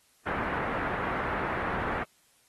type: low-pass noise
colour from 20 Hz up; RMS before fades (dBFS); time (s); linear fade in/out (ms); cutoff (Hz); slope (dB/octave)
white; -32; 0.26-2.04; 10; 1700; 24
effects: white hiss -65 dBFS RMS until 2.48 s + AAC 32 kbps